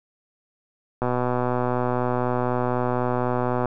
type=click train; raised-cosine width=1 ms; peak=-10 dBFS; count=328; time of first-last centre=1.02-3.657 s; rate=124 Hz; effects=none